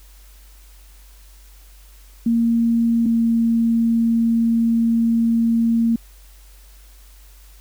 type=tone pair in turn; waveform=sine; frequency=231.6 / 229.9 Hz; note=A#3 / A#3; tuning=-11 / -24 cents; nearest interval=unison; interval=13 cents; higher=first; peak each=-14 dBFS; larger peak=neither; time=2.26-3.06 / 3.06-5.96 s; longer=second; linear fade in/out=5 ms; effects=added 48 Hz sine -43 dBFS peak until 7.6 s + white hiss -52 dBFS RMS until 7.6 s